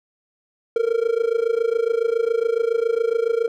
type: tone with amplitude modulation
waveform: triangle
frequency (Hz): 460.7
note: A#4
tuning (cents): -20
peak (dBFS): -12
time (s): 0.76-3.48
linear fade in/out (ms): 2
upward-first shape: sine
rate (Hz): 27.2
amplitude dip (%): 90
effects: none